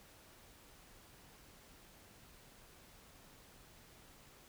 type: silence
effects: pink hiss -61 dBFS RMS until 4.48 s